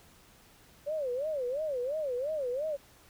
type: tone with vibrato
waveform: sine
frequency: 554.4 Hz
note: C#5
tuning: in tune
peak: -30 dBFS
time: 0.86-2.77 s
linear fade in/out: 20 ms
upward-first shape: sine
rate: 2.9 Hz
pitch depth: 230 cents each way
effects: pink hiss -59 dBFS RMS until 3.09 s